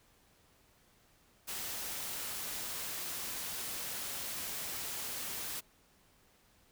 white noise, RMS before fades -40 dBFS, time 1.47-5.61 s, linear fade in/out 20 ms, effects pink hiss -67 dBFS RMS until 6.71 s

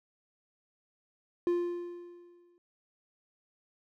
triangle tone with exponential decay, 349.2 Hz, F4, in tune, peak -22 dBFS, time 1.47-2.58 s, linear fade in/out 1 ms, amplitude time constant 240 ms, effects none

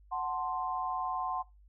sine chord, F# diminished, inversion none, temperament equal, 740 / 880 / 1046.5 Hz, F#5 / A5 / C6, 0 / 0 / 0 cents, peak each -35 / -39 / -35 dBFS, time 0.11-1.43 s, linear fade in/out 20 ms, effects noise-tail reverb RT60 0.2 s tail -19 dB re dry + added 50 Hz sine -56 dBFS peak until 1.68 s

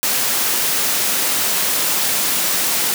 white high-pass noise, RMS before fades -18 dBFS, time 0.03-2.94 s, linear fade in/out 0 ms, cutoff 150 Hz, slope 12 dB/octave, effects none

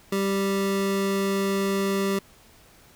square tone pair together, 196.12 / 392 Hz, G3 / G4, +1 / 0 cents, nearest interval octave, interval 1199 cents, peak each -26 / -26 dBFS, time 0.12-2.19 s, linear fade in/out 5 ms, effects pink hiss -54 dBFS RMS until 2.95 s

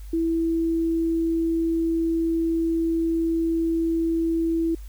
sine tone, 329.6 Hz, E4, in tune, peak -20 dBFS, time 0.13-4.75 s, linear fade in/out 5 ms, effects added 50 Hz sine -35 dBFS peak until 4.88 s + white hiss -55 dBFS RMS until 4.88 s

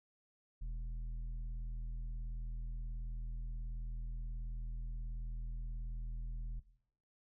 sine tone with tanh clipping, 40.7 Hz, E1, 21 cents flat, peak -40 dBFS, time 0.61-6.6 s, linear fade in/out 10 ms, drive 7 dB, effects noise-tail reverb RT60 0.7 s tail -17 dB re dry

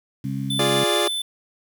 harmonic tone, 67.6 Hz, C#2, 43 cents flat, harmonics 2 / 3 / 4, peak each -27 / -29 / -30 dBFS, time 0.24-0.84 s, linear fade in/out 5 ms
square tone, 3518 Hz, A7, 1 cent flat, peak -24 dBFS, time 0.5-1.22 s, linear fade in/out 5 ms
sawtooth chord, D diminished, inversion first, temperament equal, 349.2 / 415.3 / 587.3 Hz, F4 / Ab4 / D5, 0 / 0 / 0 cents, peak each -20 dBFS, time 0.59-1.08 s, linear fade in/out 5 ms
effects 8-bit

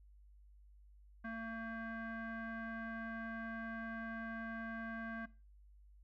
square tone with low-pass filter, 226.3 Hz, A3, 49 cents sharp, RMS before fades -44 dBFS, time 1.24-5.26 s, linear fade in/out 10 ms, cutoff 1600 Hz, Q 4.6, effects noise-tail reverb RT60 0.3 s tail -18 dB re dry + added 50 Hz sine -59 dBFS peak until 6.03 s

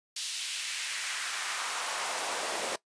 pink noise with high-pass filter sweep, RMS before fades -34 dBFS, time 0.16-2.76 s, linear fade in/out 5 ms, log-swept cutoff 3800 to 440 Hz, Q 1.4, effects noise-tail reverb RT60 0.1 s tail -19 dB re dry + resampled to 22050 Hz

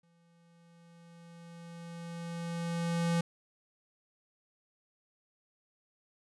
square tone with exponential growth, 169.3 Hz, E3, 46 cents sharp, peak -27 dBFS, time 0.03-3.21 s, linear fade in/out 5 ms, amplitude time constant 690 ms, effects resampled to 24000 Hz

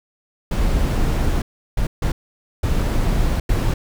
brown noise bursts at uneven times, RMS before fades -18 dBFS, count 5, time 0.51-1.42 / 1.77-1.87 / 2.02-2.12 / 2.63-3.4 / 3.49-3.74 s, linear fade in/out 5 ms, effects none

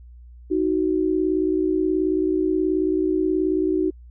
sine tone pair together, 313.6 / 372.2 Hz, D#4 / F#4, +14 / +10 cents, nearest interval minor third, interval 296 cents, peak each -21 dBFS, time 0.5-3.91 s, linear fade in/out 20 ms, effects added 60 Hz sine -41 dBFS peak until 4.1 s

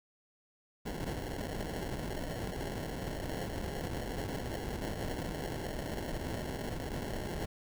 pink noise with sample-and-hold, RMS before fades -38 dBFS, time 0.85-7.46 s, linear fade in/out 10 ms, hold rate 1225 Hz, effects none

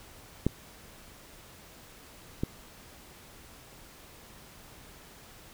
clicks, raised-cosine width 3 ms, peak -11 / -15 dBFS, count 2, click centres 0.466 / 2.435 s, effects pink hiss -52 dBFS RMS until 5.53 s

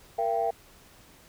sine chord, E diminished, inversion second, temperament equal with one note detuned, 466.2 / 675.4 / 784 Hz, Bb4 / E5 / G5, 0 / +42 / 0 cents, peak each -30 / -27 / -28 dBFS, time 0.18-0.51 s, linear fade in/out 10 ms, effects tanh soft clip ceiling -16 dBFS + pink hiss -55 dBFS RMS until 1.28 s

